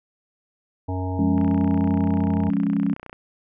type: harmonic tone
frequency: 92.5 Hz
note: F#2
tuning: in tune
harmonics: 1 / 3 / 5 / 7 / 9 / 10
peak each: -25 / -30 / -36 / -37 / -35 / -39 dBFS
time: 0.88-2.5 s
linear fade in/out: 10 ms
type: chord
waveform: sine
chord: Db major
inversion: first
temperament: equal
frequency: 174.61 / 207.7 / 277.2 Hz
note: F3 / Ab3 / Db4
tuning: 0 / 0 / 0 cents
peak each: -25 / -22 / -23 dBFS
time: 1.19-2.94 s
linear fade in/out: 2 ms
type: click train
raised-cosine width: 0.5 ms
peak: -23 dBFS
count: 54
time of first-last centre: 1.38-3.129 s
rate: 30.3 Hz
effects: none